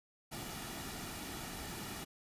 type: noise with comb filter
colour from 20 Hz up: pink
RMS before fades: -44 dBFS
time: 0.31-2.05 s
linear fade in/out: 20 ms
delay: 1.9 ms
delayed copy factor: -0.5
effects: resampled to 32000 Hz